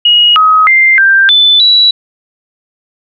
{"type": "tone with pitch steps", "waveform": "sine", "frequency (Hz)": [2891, 1267, 2094, 1578, 3508, 3925], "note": ["F#7", "D#6", "C7", "G6", "A7", "B7"], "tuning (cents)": [-41, 31, 1, 11, -6, -11], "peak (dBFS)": -3, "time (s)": [0.05, 1.91], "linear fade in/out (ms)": 5, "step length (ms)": 310, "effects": []}